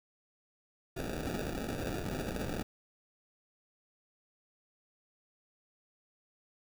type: noise with sample-and-hold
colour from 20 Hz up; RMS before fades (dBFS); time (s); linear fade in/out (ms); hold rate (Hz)
white; -37; 0.96-2.63; 10; 1050
effects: none